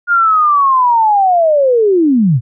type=linear sweep; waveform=sine; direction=down; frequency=1429 to 106.3 Hz; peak=-7 dBFS; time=0.07-2.41 s; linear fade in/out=50 ms; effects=none